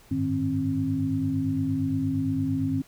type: tone cluster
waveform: sine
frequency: 98 / 106.7 / 154.6 / 267.2 Hz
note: G2 / G#2 / D#3 / C4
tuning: 0 / +47 / -11 / +36 cents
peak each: -33 / -32 / -31 / -25 dBFS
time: 0.11-2.82 s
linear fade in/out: 5 ms
effects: pink hiss -55 dBFS RMS until 2.87 s